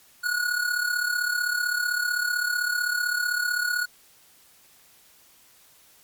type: tone with amplitude modulation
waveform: square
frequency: 1456 Hz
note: F#6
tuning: 28 cents flat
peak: -21 dBFS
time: 0.23-3.86 s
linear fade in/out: 20 ms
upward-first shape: sine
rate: 35.7 Hz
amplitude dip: 65%
effects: white hiss -56 dBFS RMS until 6.03 s + MP3 96 kbps